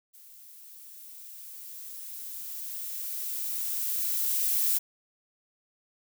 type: noise with level ramp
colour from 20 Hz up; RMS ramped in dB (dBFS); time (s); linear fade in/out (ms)
violet; -52 to -25; 0.13-4.79; 20
effects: none